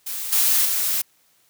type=noise with level steps; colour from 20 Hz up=blue; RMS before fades=-29 / -18 / -22 dBFS; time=0.06-1.02 s; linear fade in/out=10 ms; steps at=0.32 / 0.65 s; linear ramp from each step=10 ms; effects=white hiss -61 dBFS RMS until 1.49 s + high-pass 60 Hz 12 dB/octave